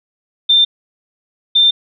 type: tone pair in turn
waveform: sine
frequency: 3585 / 3585 Hz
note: A7 / A7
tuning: +32 / +32 cents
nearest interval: unison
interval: 0 cents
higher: neither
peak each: -7 dBFS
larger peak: neither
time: 0.49-0.65 / 1.55-1.71 s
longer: neither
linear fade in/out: 10 ms
effects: none